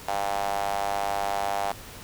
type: tone with high-pass filter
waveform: sawtooth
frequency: 100 Hz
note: G2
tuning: 35 cents sharp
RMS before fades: -28 dBFS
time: 0.08-1.72 s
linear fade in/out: 5 ms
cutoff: 740 Hz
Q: 5.4
effects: pink hiss -43 dBFS RMS until 2.03 s